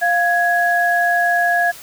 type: tone pair together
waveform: sine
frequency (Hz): 698.5 / 1667.1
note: F5 / G#6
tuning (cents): 0 / +6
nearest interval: octave + minor third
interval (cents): 1506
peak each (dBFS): -16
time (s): 0.01-1.72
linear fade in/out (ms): 20
effects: white hiss -38 dBFS RMS until 1.82 s